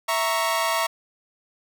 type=chord; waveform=sawtooth; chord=A# diminished; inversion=second; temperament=equal; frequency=659.3 / 932.3 / 1108.7 Hz; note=E5 / A#5 / C#6; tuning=0 / 0 / 0 cents; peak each=-22 dBFS; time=0.08-0.87 s; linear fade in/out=10 ms; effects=none